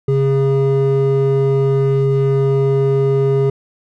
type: tone pair together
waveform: triangle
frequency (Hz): 136.5 / 409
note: C#3 / G#4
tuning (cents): -26 / -26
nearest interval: octave + perfect fifth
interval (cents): 1900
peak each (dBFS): -11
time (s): 0.08-3.5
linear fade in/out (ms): 5
effects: tanh soft clip ceiling -7 dBFS